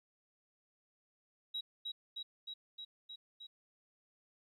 sine tone with echo, 3853 Hz, B7, 44 cents flat, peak -36 dBFS, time 1.54-1.61 s, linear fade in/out 10 ms, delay 310 ms, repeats 6, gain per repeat -2 dB, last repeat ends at 3.47 s, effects tanh soft clip ceiling -32 dBFS + 13-bit

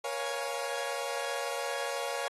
sawtooth chord, Bb minor seventh, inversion none, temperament equal with one note detuned, 474.9 / 554.4 / 698.5 / 830.6 Hz, Bb4 / Db5 / F5 / Ab5, +32 / 0 / 0 / 0 cents, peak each -35 / -32 / -37 / -36 dBFS, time 0.04-2.28 s, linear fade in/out 5 ms, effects AAC 32 kbps

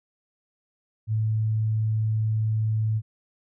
sine tone, 109.4 Hz, A2, 9 cents flat, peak -21 dBFS, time 1.07-3.02 s, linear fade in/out 50 ms, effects none

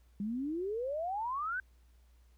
sine exponential sweep, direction up, 196 to 1568 Hz, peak -33 dBFS, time 0.2-1.6 s, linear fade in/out 2 ms, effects added 60 Hz sine -60 dBFS peak until 2.37 s + pink hiss -74 dBFS RMS until 2.37 s

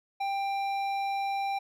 triangle tone with hard clipping, 790 Hz, G5, 13 cents sharp, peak -30 dBFS, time 0.2-1.59 s, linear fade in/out 10 ms, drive 14 dB, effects none

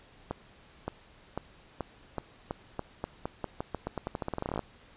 accelerating click train, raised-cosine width 1 ms, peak -18 dBFS, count 28, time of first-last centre 0.31-4.593 s, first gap 570 ms, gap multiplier 0.87, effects pink hiss -57 dBFS RMS until 4.96 s + resampled to 8000 Hz

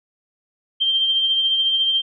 sine tone with tremolo, 3155 Hz, G7, 10 cents sharp, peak -14 dBFS, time 0.8-2.02 s, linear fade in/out 20 ms, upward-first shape triangle, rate 14 Hz, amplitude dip 40%, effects none

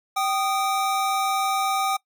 square tone pair together, 777 / 1233.5 Hz, G5 / D#6, -16 / -15 cents, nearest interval minor sixth, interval 801 cents, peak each -24 / -26 dBFS, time 0.16-1.97 s, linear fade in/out 10 ms, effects noise-tail reverb RT60 0.1 s tail -22 dB re dry

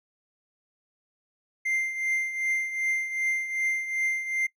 triangle tone with tremolo, 2093 Hz, C7, in tune, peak -21 dBFS, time 1.65-4.47 s, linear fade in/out 10 ms, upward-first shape triangle, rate 2.6 Hz, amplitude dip 70%, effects noise-tail reverb RT60 0.1 s tail -20 dB re dry

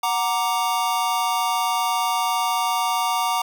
square chord, Gb augmented, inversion none, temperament equal, 740 / 932.3 / 1174.7 Hz, Gb5 / Bb5 / D6, 0 / 0 / 0 cents, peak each -26 / -24 / -26 dBFS, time 0.03-3.42 s, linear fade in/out 5 ms, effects none

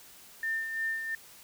sine tone with tremolo, 1800 Hz, A6, 39 cents sharp, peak -28 dBFS, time 0.43-1.15 s, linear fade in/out 2 ms, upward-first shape sine, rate 2.9 Hz, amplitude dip 50%, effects white hiss -53 dBFS RMS until 1.43 s

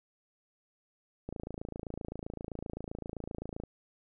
click train, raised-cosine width 2 ms, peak -25 dBFS, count 66, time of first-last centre 1.29-3.637 s, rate 27.7 Hz, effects none

